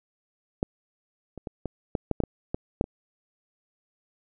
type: clicks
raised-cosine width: 2 ms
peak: -11 / -25 / -20 / -17 / -12 / -11 / -10 / -14 / -14 / -6 / -21 dBFS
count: 11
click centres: 0.629 / 1.377 / 1.472 / 1.657 / 1.952 / 2.113 / 2.203 / 2.237 / 2.545 / 2.811 / 2.841 s
effects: none